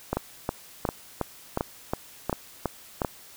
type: two click trains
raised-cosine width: 1 ms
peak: -11 / -11 dBFS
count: 5 / 9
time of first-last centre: 0.17-3.048 / 0.13-3.018 s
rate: 1.39 / 2.77 Hz
effects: white hiss -49 dBFS RMS until 3.36 s